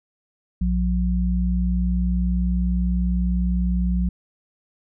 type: tone pair together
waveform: sine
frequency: 60.07 / 180 Hz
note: B1 / F#3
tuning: -47 / -47 cents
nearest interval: octave + perfect fifth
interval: 1900 cents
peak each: -20 / -22 dBFS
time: 0.61-4.09 s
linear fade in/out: 5 ms
effects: none